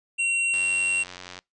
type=tone; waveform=square; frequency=2741 Hz; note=F7; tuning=33 cents flat; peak=-22 dBFS; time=0.18-1.04 s; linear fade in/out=20 ms
type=click train; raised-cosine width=0.2 ms; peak=-21 dBFS; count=78; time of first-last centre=0.54-1.39 s; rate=90.6 Hz
effects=noise-tail reverb RT60 0.2 s tail -26 dB re dry + resampled to 22050 Hz